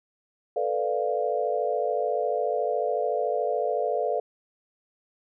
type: chord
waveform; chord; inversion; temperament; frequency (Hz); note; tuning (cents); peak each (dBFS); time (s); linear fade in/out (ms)
sine; B half-diminished seventh; third; equal; 440 / 493.9 / 587.3 / 698.5; A4 / B4 / D5 / F5; 0 / 0 / 0 / 0; -29; 0.56-4.2; 5
effects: none